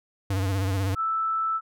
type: tone with vibrato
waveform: square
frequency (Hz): 96.3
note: G2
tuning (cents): -30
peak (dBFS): -24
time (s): 0.3-0.95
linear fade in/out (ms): 5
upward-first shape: sine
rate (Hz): 16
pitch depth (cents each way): 66
type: tone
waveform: sine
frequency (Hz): 1318.5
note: E6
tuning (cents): 0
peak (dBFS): -23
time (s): 0.95-1.61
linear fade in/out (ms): 50
effects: none